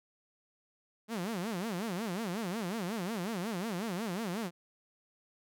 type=tone with vibrato; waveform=sawtooth; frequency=200 Hz; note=G3; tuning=35 cents sharp; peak=-30 dBFS; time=1.08-4.51 s; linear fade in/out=50 ms; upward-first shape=sine; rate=5.5 Hz; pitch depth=270 cents each way; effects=none